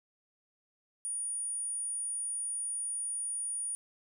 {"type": "tone", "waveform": "sine", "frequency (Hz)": 9510, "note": "D9", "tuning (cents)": 21, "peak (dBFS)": -33, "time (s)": [1.05, 3.75], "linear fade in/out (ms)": 0, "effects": []}